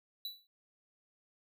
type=tone with exponential decay; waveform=square; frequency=3951 Hz; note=B7; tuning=in tune; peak=-36 dBFS; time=0.25-0.47 s; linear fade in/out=2 ms; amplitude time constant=47 ms; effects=none